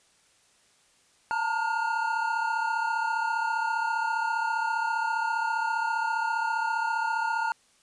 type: tone cluster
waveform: triangle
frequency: 888 / 923 / 1425 Hz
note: A5 / A#5 / F6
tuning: +16 / -17 / +34 cents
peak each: -28 dBFS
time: 1.31-7.52 s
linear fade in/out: 0 ms
effects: white hiss -63 dBFS RMS until 7.82 s + resampled to 22050 Hz